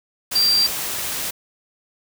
sine tone in noise, 4715 Hz, D8, 6 cents sharp, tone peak -14 dBFS, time 0.35-0.67 s, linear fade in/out 10 ms, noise white, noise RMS -26 dBFS, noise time 0.31-1.31 s, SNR +9 dB, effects none

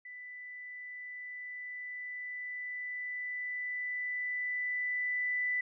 sine tone with level ramp, 1988 Hz, B6, 11 cents sharp, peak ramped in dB -44 to -29 dBFS, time 0.05-5.61 s, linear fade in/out 5 ms, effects none

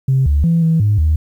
sine tone with pitch steps, 133 / 72.3 / 166.9 / 162.6 / 104.4 / 77.6 Hz, C3 / D2 / E3 / E3 / G#2 / D#2, +29 / -27 / +22 / -23 / +10 / -4 cents, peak -9 dBFS, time 0.08-1.16 s, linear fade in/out 5 ms, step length 180 ms, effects tanh soft clip ceiling -6 dBFS + 8-bit

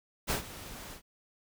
pink noise with ADSR envelope, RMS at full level -29 dBFS, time 0.27-1.02 s, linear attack 38 ms, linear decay 110 ms, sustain -16 dB, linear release 94 ms, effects none

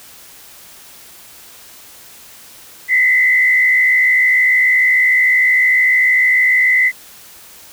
sine tone with frequency modulation, 2020 Hz, B6, 39 cents sharp, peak -9 dBFS, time 2.88-6.92 s, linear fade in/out 50 ms, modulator 66.5 Hz, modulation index 0.95, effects white hiss -40 dBFS RMS until 7.72 s

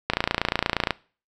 click train, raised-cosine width 0.3 ms, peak -4 dBFS, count 24, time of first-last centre 0.1-0.907 s, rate 28.5 Hz, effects noise-tail reverb RT60 0.4 s tail -22 dB re dry

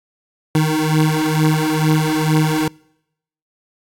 25% pulse beating tone pair, 154.5 / 156.7 Hz, D#3 / D#3, -12 / +13 cents, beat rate 2.2 Hz, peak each -13 dBFS, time 0.55-2.68 s, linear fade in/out 2 ms, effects noise-tail reverb RT60 0.8 s tail -26 dB re dry + AAC 64 kbps

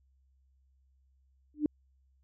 sine tone with exponential growth, 299 Hz, D4, 31 cents sharp, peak -20 dBFS, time 1.54-1.66 s, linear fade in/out 2 ms, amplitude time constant 24 ms, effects added 66 Hz sine -65 dBFS peak until 2.23 s

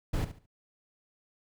brown noise with echo, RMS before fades -29 dBFS, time 0.13-0.25 s, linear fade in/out 10 ms, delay 71 ms, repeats 3, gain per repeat -12 dB, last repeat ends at 0.463 s, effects none

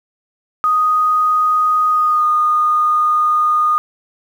sine tone with pitch glide, 1244.5 to 1226.7 Hz, D#6 to D#6, 0 to -25 cents, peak -11 dBFS, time 0.64-3.78 s, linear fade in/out 0 ms, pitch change -25 cents, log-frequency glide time 1.9-2.25 s, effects 7-bit

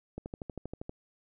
click train, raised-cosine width 2 ms, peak -25 dBFS, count 10, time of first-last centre 0.18-0.894 s, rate 12.6 Hz, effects none

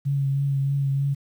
sine tone with vibrato, 138.59 Hz, C#3, in tune, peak -20 dBFS, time 0.05-1.15 s, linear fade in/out 20 ms, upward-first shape triangle, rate 3.2 Hz, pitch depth 27 cents each way, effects 9-bit

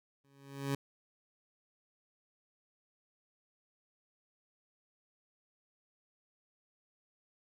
20% pulse tone with exponential growth, 138.6 Hz, C#3, in tune, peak -25 dBFS, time 0.24-0.75 s, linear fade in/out 5 ms, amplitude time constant 110 ms, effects none

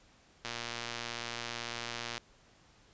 click train, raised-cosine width 0.2 ms, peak -20 dBFS, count 205, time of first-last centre 0.45-2.179 s, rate 118 Hz, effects pink hiss -63 dBFS RMS until 2.93 s + resampled to 16000 Hz

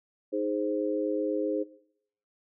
sine chord, Ab major, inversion second, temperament equal, 311.1 / 415.3 / 523.3 Hz, Eb4 / Ab4 / C5, 0 / 0 / 0 cents, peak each -31 / -31 / -31 dBFS, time 0.32-1.64 s, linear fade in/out 20 ms, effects noise-tail reverb RT60 0.7 s tail -19 dB re dry

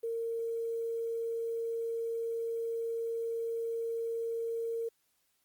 sine tone with quantisation, 459.5 Hz, A#4, 25 cents flat, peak -32 dBFS, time 0.03-4.89 s, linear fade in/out 10 ms, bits 10, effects white hiss -75 dBFS RMS until 5.44 s + Opus 32 kbps

